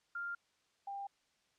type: tone pair in turn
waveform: sine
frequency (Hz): 1396.9 / 796.1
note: F6 / G5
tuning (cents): 0 / +27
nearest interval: minor seventh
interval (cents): 973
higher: first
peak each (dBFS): -38 / -40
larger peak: first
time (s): 0.15-0.35 / 0.87-1.07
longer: neither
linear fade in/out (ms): 5
effects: white hiss -75 dBFS RMS until 1.58 s + low-pass 6000 Hz 12 dB/octave